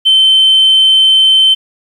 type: tone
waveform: sine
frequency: 3087 Hz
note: G7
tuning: 27 cents flat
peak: -3 dBFS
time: 0.05-1.55 s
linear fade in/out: 20 ms
effects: tanh soft clip ceiling -1 dBFS + 7-bit